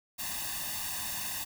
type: noise with comb filter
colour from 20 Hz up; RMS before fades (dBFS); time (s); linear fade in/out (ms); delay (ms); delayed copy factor
white; -36; 0.18-1.45; 20; 1.1; +0.95
effects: none